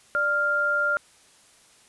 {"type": "tone pair together", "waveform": "sine", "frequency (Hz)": [589.9, 1396.9], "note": ["D5", "F6"], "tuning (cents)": [8, 0], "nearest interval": "octave + minor third", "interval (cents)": 1492, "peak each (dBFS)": [-29, -21], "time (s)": [0.15, 0.97], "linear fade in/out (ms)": 0, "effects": ["white hiss -56 dBFS RMS until 1.88 s", "resampled to 24000 Hz"]}